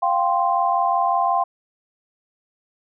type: chord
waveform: sine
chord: F suspended second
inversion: none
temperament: equal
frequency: 698.5 / 784 / 1046.5 Hz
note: F5 / G5 / C6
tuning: 0 / 0 / 0 cents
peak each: -21 dBFS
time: 0.02-1.44 s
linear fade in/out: 10 ms
effects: none